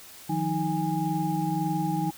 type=tone cluster; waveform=sine; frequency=155.6 / 177.4 / 314.5 / 821 Hz; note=D#3 / F3 / D#4 / G#5; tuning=0 / +27 / +19 / -20 cents; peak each=-30 dBFS; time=0.29-2.11 s; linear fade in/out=10 ms; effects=white hiss -47 dBFS RMS until 2.17 s